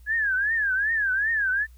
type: tone with vibrato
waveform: sine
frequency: 1664 Hz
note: G#6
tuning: 3 cents sharp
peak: -21 dBFS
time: 0.06-1.67 s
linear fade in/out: 50 ms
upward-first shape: triangle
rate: 2.6 Hz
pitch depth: 200 cents each way
effects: added 60 Hz sine -46 dBFS peak until 1.77 s + white hiss -64 dBFS RMS until 1.77 s